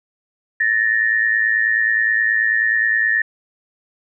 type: tone pair together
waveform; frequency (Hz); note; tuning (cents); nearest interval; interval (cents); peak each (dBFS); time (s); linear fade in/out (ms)
sine; 1749 / 1858.4; A6 / A#6; -11 / -6; minor second; 105; -17; 0.6-3.22; 5
effects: none